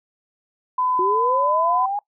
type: tone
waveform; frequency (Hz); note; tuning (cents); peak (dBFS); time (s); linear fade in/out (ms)
sine; 1008; B5; +35; -18; 0.78-1.86; 5
type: linear sweep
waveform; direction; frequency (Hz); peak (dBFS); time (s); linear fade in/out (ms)
sine; up; 354.7 to 830.6; -21; 0.99-1.99; 2
effects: noise-tail reverb RT60 0.1 s tail -22 dB re dry